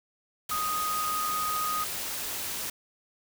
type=tone in noise; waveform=sine; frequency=1244.5 Hz; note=D#6; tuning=in tune; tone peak=-28 dBFS; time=0.51-1.84 s; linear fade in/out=5 ms; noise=white; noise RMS=-34 dBFS; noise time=0.49-2.7 s; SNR=+3 dB; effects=none